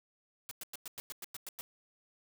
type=noise bursts; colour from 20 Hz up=white; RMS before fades=-43 dBFS; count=10; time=0.49-1.61 s; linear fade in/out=0 ms; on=22 ms; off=100 ms; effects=none